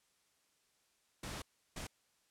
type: noise bursts at uneven times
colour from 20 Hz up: pink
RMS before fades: -44 dBFS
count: 2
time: 1.23-1.42 / 1.76-1.87 s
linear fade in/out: 5 ms
effects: white hiss -75 dBFS RMS until 2.3 s + low-pass 10000 Hz 12 dB/octave